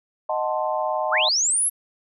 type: chord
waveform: sine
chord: D# diminished seventh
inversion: none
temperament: equal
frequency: 622.3 / 740 / 880 / 1046.5 Hz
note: D#5 / F#5 / A5 / C6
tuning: 0 / 0 / 0 / 0 cents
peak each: -25 / -28 / -27 / -29 dBFS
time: 0.29-1.29 s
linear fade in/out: 5 ms
type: linear sweep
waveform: sine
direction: up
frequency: 1000 to 11440 Hz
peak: -18 dBFS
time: 1.11-1.7 s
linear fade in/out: 20 ms
effects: none